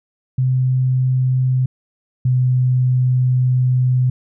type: tone pair in turn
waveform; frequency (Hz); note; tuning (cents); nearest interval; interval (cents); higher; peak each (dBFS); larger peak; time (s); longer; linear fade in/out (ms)
sine; 128.8 / 126.95; C3 / B2; -27 / +48; unison; 25; first; -13 / -12; second; 0.38-1.66 / 2.25-4.1; second; 5
effects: none